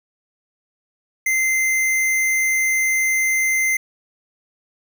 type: tone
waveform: square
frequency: 2077 Hz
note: C7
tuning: 13 cents flat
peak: -17 dBFS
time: 1.26-3.77 s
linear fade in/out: 5 ms
effects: none